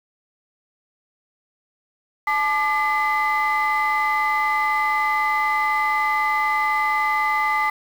sine tone cluster, 861 / 1192 / 2028 Hz, A5 / D6 / B6, -38 / +25 / +45 cents, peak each -21 dBFS, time 2.27-7.7 s, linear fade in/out 5 ms, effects tanh soft clip ceiling -13 dBFS + 7-bit

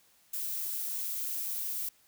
violet noise, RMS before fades -35 dBFS, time 0.33-1.89 s, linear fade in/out 5 ms, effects white hiss -65 dBFS RMS until 2.07 s

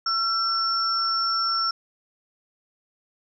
sine tone pair together, 1351 / 5432 Hz, E6 / F8, +42 / -49 cents, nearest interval 2 octaves, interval 2409 cents, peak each -24 dBFS, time 0.06-1.71 s, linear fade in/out 5 ms, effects none

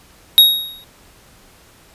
square tone with exponential decay, 3774 Hz, A#7, 21 cents sharp, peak -3 dBFS, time 0.38-0.84 s, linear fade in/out 0 ms, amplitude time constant 100 ms, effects pink hiss -48 dBFS RMS until 1.94 s + resampled to 32000 Hz

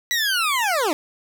20% pulse linear sweep, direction down, 1975.5 to 277.2 Hz, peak -14 dBFS, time 0.11-0.93 s, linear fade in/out 0 ms, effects none

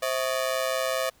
sawtooth ring-modulated tone, 589 Hz, D5, 5 cents sharp, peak -18 dBFS, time 0.02-1.1 s, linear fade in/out 10 ms, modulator 62.4 Hz, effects pink hiss -60 dBFS RMS until 1.2 s

